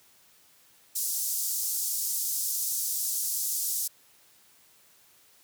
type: band-pass noise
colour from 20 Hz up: white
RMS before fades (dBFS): -30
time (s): 0.95-3.88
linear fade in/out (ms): 10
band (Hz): 5500 to 16000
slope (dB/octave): 24
effects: white hiss -60 dBFS RMS until 5.43 s + high-pass 60 Hz 12 dB/octave